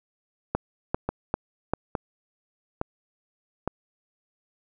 two click trains, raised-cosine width 1 ms, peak -12 / -9 dBFS, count 4 / 4, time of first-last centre 1.09-3.676 / 0.55-1.736 s, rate 1.16 / 2.53 Hz, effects none

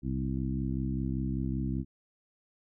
harmonic tone with a mistuned harmonic, 65.2 Hz, C2, 5 cents flat, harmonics 1 / 2 / 3 / 4 / 5, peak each -35 / -34 / -35 / -36 / -40 dBFS, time 0.02-1.85 s, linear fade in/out 50 ms, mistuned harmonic 1, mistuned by -76 cents, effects none

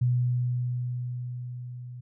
sine tone with level ramp, 123.47 Hz, B2, in tune, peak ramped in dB -20 to -38 dBFS, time 0.01-2.01 s, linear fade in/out 10 ms, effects none

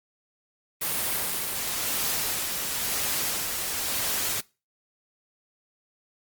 white noise with tremolo, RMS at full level -27 dBFS, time 0.81-4.41 s, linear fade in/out 10 ms, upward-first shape sine, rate 0.98 Hz, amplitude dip 30%, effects noise-tail reverb RT60 0.3 s tail -23 dB re dry + Opus 32 kbps

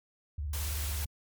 sine tone with vibrato, 73.4 Hz, D2, in tune, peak -32 dBFS, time 0.38-1.06 s, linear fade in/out 5 ms, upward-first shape sine, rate 18 Hz, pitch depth 200 cents each way
white noise, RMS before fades -39 dBFS, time 0.53-1.05 s, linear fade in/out 5 ms
effects MP3 96 kbps

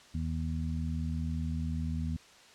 harmonic tone, 80.2 Hz, E2, 47 cents flat, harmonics 1 / 2 / 3, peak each -33 / -36 / -38 dBFS, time 0.14-2.17 s, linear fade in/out 10 ms, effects white hiss -56 dBFS RMS until 2.54 s + low-pass 6000 Hz 12 dB/octave

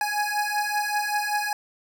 25% pulse beating tone pair, 830.6 / 835.8 Hz, G#5 / G#5, 0 / +11 cents, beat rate 5.2 Hz, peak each -23 dBFS, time 0.01-1.53 s, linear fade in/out 2 ms, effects none

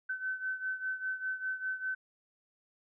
sine beating tone pair, 1523 / 1528 Hz, F#6 / G6, +50 / -45 cents, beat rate 5 Hz, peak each -35 / -39 dBFS, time 0.09-1.95 s, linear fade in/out 10 ms, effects none

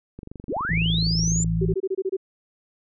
click train, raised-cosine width 3 ms, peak -24 dBFS, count 31, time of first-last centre 0.19-1.445 s, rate 23.9 Hz
sine linear sweep, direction up, 202.8 to 7280 Hz, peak -24 dBFS, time 0.49-1.44 s, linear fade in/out 5 ms
harmonic tone, 55 Hz, A1, in tune, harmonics 1 / 2 / 3, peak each -27 / -28 / -22 dBFS, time 0.7-1.74 s, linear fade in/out 5 ms
sine tone bursts, 381.5 Hz, G4, 47 cents flat, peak -21 dBFS, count 8, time 1.61-2.168 s, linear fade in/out 10 ms, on 47 ms, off 26 ms
effects none

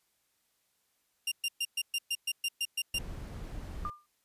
sawtooth tone bursts, 2794 Hz, F7, in tune, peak -26 dBFS, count 11, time 1.27-2.987 s, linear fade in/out 5 ms, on 47 ms, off 120 ms
brown noise, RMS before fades -41 dBFS, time 2.94-3.9 s, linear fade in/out 2 ms
sine tone with exponential decay, 1200 Hz, D6, 37 cents sharp, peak -30 dBFS, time 3.85-4.06 s, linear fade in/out 1 ms, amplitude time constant 44 ms
effects white hiss -75 dBFS RMS until 4.24 s + resampled to 32000 Hz

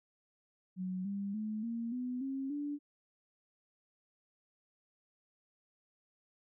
sine tone with pitch steps, 185 / 199.43 / 215 / 231.7 / 249.8 / 269.3 / 290.3 Hz, F#3 / G3 / A3 / A#3 / B3 / C#4 / D4, 0 / +30 / -40 / -10 / +20 / -50 / -20 cents, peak -35 dBFS, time 0.76-2.79 s, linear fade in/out 50 ms, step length 290 ms, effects none

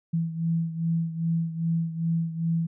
sine beating tone pair, 164.81 / 167.31 Hz, E3 / E3, 0 / +26 cents, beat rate 2.5 Hz, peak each -25 / -30 dBFS, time 0.13-2.67 s, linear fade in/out 10 ms, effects none

